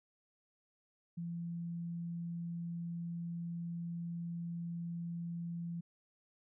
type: tone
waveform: sine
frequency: 170.1 Hz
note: F3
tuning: 45 cents flat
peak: -38 dBFS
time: 1.17-5.81 s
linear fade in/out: 10 ms
effects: none